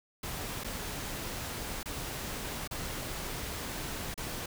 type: noise with dropouts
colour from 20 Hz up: pink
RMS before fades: -38 dBFS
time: 0.23-4.46 s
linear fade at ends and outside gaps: 5 ms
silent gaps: 0.637-0.644 / 1.831-1.857 / 2.676-2.71 / 4.142-4.176 s
effects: none